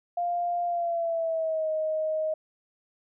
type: tone with pitch glide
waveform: sine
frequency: 699 to 626.3 Hz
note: F5 to D#5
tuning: +1 to +11 cents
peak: -25 dBFS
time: 0.17-2.34 s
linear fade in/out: 5 ms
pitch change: -190 cents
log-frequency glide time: 0.66-1.7 s
effects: none